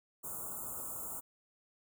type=band-stop noise; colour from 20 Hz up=white; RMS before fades=-42 dBFS; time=0.23-1.21 s; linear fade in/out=20 ms; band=1400 to 6900 Hz; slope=96 dB/octave; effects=none